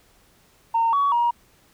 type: tone with pitch steps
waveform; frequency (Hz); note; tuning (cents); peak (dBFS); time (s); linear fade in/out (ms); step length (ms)
sine; 916 / 1127 / 949; A#5 / C#6 / A#5; -31 / +28 / +31; -16; 0.74-1.31; 10; 190
effects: tanh soft clip ceiling -13 dBFS + pink hiss -58 dBFS RMS until 1.73 s